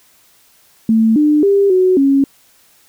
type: tone with pitch steps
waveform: sine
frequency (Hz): 222.9 / 299.6 / 398.5 / 370.3 / 275.1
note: A3 / D4 / G4 / F#4 / C#4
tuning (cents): +23 / +35 / +28 / +1 / -13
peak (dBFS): -8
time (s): 0.89-2.24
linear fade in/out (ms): 2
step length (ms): 270
effects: white hiss -51 dBFS RMS until 2.88 s